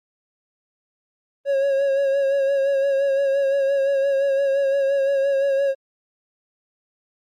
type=tone with vibrato; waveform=triangle; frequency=550 Hz; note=C#5; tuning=14 cents flat; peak=-15 dBFS; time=1.45-5.75 s; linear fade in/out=50 ms; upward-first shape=sine; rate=5.8 Hz; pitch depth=34 cents each way; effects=Opus 32 kbps